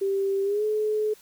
sine tone with pitch glide, 392 to 427.5 Hz, G4 to A4, 0 to -50 cents, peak -22 dBFS, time 0.01-1.14 s, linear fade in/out 10 ms, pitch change +150 cents, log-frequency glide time 0.43-0.64 s, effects white hiss -54 dBFS RMS until 1.21 s

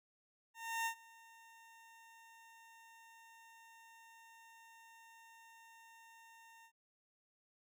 20% pulse tone with ADSR envelope, 913 Hz, A#5, 36 cents flat, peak -30 dBFS, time 0.54-6.72 s, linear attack 320 ms, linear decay 85 ms, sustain -24 dB, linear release 73 ms, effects none

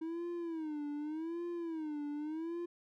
triangle tone with vibrato, 317.9 Hz, D#4, 37 cents sharp, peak -35 dBFS, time 0.01-2.66 s, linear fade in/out 10 ms, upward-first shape sine, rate 0.85 Hz, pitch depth 150 cents each way, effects none

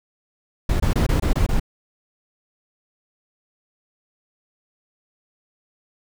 brown noise bursts, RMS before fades -18 dBFS, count 7, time 0.69-1.598 s, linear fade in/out 5 ms, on 110 ms, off 23 ms, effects none

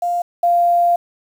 sine tone pair in turn, 700 / 694.8 Hz, F5 / F5, +4 / -9 cents, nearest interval unison, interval 13 cents, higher first, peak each -16 / -11 dBFS, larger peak second, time 0.02-0.22 / 0.43-0.96 s, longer second, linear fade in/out 5 ms, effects 7-bit

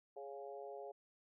harmonic tone with a mistuned harmonic, 138.59 Hz, C#3, in tune, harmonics 3 / 4 / 5 / 6, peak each -50 / -51 / -52 / -57 dBFS, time 0.16-0.92 s, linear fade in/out 10 ms, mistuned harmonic 5, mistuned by +16 cents, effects none

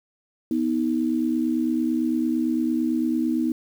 sine tone pair together, 246.9 / 315.8 Hz, B3 / D#4, 0 / +26 cents, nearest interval major third, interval 426 cents, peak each -23 dBFS, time 0.51-3.52 s, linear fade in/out 2 ms, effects 8-bit

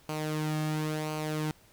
sawtooth tone with flanger, 154.1 Hz, D#3, 16 cents flat, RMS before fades -32 dBFS, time 0.09-1.51 s, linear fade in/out 0 ms, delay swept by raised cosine 0.55 to 2.05 ms, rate 0.96 Hz, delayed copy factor -0.55, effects pink hiss -60 dBFS RMS until 1.72 s

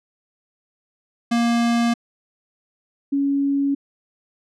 square / sine tone pair in turn, 234.9 / 279.3 Hz, A#3 / C#4, +13 / +13 cents, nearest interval minor third, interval 300 cents, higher second, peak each -17 dBFS, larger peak neither, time 1.31-1.94 / 3.12-3.75 s, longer neither, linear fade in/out 10 ms, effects low-pass 7000 Hz 12 dB/octave

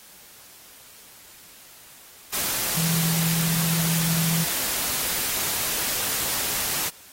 sine tone in noise, 164.81 Hz, E3, in tune, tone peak -23 dBFS, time 2.76-4.45 s, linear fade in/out 20 ms, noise white, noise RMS -26 dBFS, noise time 2.32-6.9 s, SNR 0 dB, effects white hiss -48 dBFS RMS until 7.12 s + AAC 48 kbps

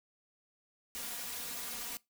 white noise with comb filter, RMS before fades -41 dBFS, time 0.95-1.97 s, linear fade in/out 0 ms, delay 4.2 ms, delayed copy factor +0.95, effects noise-tail reverb RT60 0.2 s tail -22 dB re dry

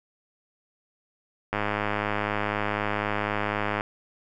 click train, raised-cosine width 0.5 ms, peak -11 dBFS, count 238, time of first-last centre 1.53-3.809 s, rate 104 Hz, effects none

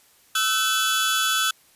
sawtooth tone cluster, 1313 / 1518 / 3412 Hz, E6 / F#6 / G#7, -7 / +44 / +46 cents, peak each -21 dBFS, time 0.35-1.51 s, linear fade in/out 5 ms, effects white hiss -57 dBFS RMS until 1.75 s + resampled to 32000 Hz

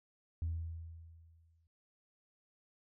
sine tone with exponential decay, 82.41 Hz, E2, in tune, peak -31 dBFS, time 0.42-1.67 s, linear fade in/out 0 ms, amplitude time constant 270 ms, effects tanh soft clip ceiling -30 dBFS

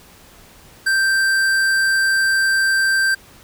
sine tone with tanh clipping, 1568 Hz, G6, in tune, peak -16 dBFS, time 0.86-3.15 s, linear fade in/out 10 ms, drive 16 dB, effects pink hiss -46 dBFS RMS until 3.43 s

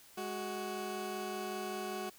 20% pulse tone pair together, 208.2 / 371.2 Hz, G#3 / F#4, +5 / +6 cents, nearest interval minor seventh, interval 1001 cents, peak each -38 / -34 dBFS, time 0.17-2.1 s, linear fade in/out 10 ms, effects white hiss -59 dBFS RMS until 2.18 s

